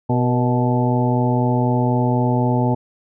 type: harmonic tone with a mistuned harmonic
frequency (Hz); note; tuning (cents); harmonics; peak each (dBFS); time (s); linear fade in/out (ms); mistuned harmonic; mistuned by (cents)
124; B2; +7; 1 / 2 / 3 / 4 / 5 / 6 / 7; -18 / -20 / -26 / -27 / -27 / -30 / -24; 0.09-2.75; 10; 4; -56
effects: none